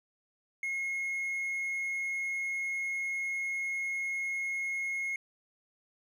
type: tone with hard clipping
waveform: sine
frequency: 2161 Hz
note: C#7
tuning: 45 cents flat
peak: -32 dBFS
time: 0.63-5.16 s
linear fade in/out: 2 ms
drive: 2 dB
effects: none